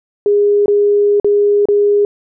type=tone with dropouts; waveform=sine; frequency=410 Hz; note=G#4; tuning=22 cents flat; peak=-8 dBFS; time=0.26-2.05 s; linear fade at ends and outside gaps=1 ms; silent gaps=0.659-0.681 / 1.199-1.245 / 1.655-1.686 s; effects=none